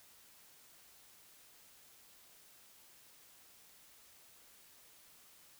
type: silence
effects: white hiss -62 dBFS RMS until 5.59 s